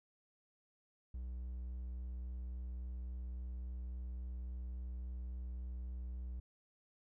triangle tone with vibrato, 61.74 Hz, B1, in tune, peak -39 dBFS, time 1.14-6.4 s, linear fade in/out 5 ms, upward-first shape triangle, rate 3.6 Hz, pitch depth 10 cents each way, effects none

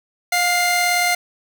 sawtooth tone pair together, 710.5 / 2093 Hz, F5 / C7, +30 / 0 cents, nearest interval octave + perfect fifth, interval 1870 cents, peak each -15 dBFS, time 0.32-1.15 s, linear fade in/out 5 ms, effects none

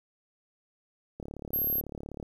click train, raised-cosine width 2 ms, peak -26 dBFS, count 38, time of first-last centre 1.2-2.228 s, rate 36 Hz
sine tone, 12540 Hz, G9, 1 cent flat, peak -26 dBFS, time 1.53-1.81 s, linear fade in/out 10 ms
effects 10-bit

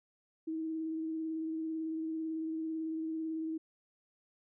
sine tone with vibrato, 320 Hz, D#4, 49 cents sharp, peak -34 dBFS, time 0.47-3.58 s, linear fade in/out 10 ms, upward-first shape sine, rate 18 Hz, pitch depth 18 cents each way, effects none

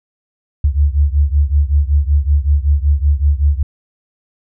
sine beating tone pair, 70.3 / 75.6 Hz, C#2 / D#2, +25 / -49 cents, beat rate 5.3 Hz, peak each -12 / -14 dBFS, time 0.64-3.63 s, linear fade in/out 5 ms, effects none

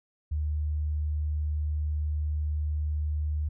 sine tone, 75.5 Hz, D2, 48 cents sharp, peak -26 dBFS, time 0.31-3.49 s, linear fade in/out 10 ms, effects none

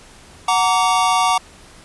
square chord, Gb augmented, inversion none, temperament just, 740 / 925 / 1156.2 Hz, Gb5 / Bb5 / D6, 0 / -14 / -27 cents, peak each -19 dBFS, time 0.48-1.38 s, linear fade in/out 5 ms, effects pink hiss -44 dBFS RMS until 1.84 s + resampled to 24000 Hz

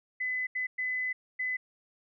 sine tone bursts at uneven times, 2013 Hz, B6, 33 cents sharp, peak -29 dBFS, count 4, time 0.2-0.47 / 0.55-0.67 / 0.78-1.13 / 1.39-1.57 s, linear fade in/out 10 ms, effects none

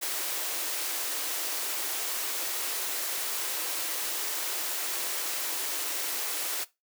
white high-pass noise, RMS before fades -32 dBFS, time 0.01-6.65 s, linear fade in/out 20 ms, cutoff 290 Hz, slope 96 dB/octave, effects noise-tail reverb RT60 0.2 s tail -18 dB re dry

